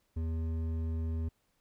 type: tone with hard clipping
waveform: sine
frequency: 81.1 Hz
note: E2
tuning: 28 cents flat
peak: -33 dBFS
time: 0.16-1.29 s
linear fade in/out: 10 ms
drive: 9 dB
effects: pink hiss -75 dBFS RMS until 1.6 s